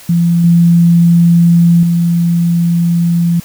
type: tone with level steps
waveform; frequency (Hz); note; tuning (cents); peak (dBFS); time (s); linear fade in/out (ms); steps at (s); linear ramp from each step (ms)
sine; 170.6; F3; -40; -7 / -4 / -8; 0.09-3.4; 5; 0.44 / 1.83; 2
effects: white hiss -36 dBFS RMS until 3.44 s

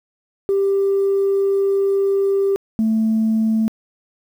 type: tone pair in turn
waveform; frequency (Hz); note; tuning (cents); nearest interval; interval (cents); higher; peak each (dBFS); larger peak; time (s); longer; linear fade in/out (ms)
sine; 393.8 / 221; G4 / A3; +8 / +8; minor seventh; 1000; first; -13; neither; 0.49-2.56 / 2.79-3.68; first; 0
effects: tanh soft clip ceiling -11 dBFS + 8-bit

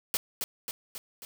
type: noise with echo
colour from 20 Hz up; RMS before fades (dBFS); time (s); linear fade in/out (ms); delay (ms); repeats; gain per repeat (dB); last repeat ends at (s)
white; -28; 0.14-0.17; 0; 270; 4; -4; 1.25
effects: none

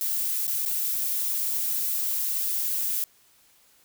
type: noise with dropouts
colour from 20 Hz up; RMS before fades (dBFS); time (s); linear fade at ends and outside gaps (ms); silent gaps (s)
violet; -27; 0.01-3.04; 0; 0.468-0.478 / 0.652-0.66
effects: white hiss -60 dBFS RMS until 3.84 s

